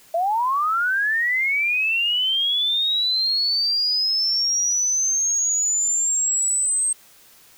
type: linear sweep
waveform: sine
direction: up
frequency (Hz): 648 to 8372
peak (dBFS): -18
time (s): 0.14-6.93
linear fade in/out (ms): 5
effects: white hiss -51 dBFS RMS until 7.57 s